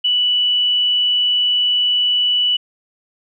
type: tone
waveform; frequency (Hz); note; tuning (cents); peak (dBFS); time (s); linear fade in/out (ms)
sine; 2960; F#7; 0; -13; 0.04-2.57; 10
effects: none